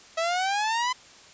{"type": "exponential sweep", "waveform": "sawtooth", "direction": "up", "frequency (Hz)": [645, 1022], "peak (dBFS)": -20, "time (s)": [0.17, 0.93], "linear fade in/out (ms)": 10, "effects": ["white hiss -50 dBFS RMS until 1.33 s", "resampled to 16000 Hz"]}